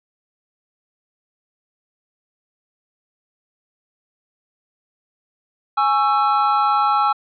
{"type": "chord", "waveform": "triangle", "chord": "C# minor", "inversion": "second", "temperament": "just", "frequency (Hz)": [831.5, 1108.7, 1330.5], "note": ["G#5", "C#6", "E6"], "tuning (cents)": [2, 0, 16], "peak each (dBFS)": [-16, -21, -16], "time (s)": [5.77, 7.13], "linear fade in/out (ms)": 10, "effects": ["resampled to 11025 Hz"]}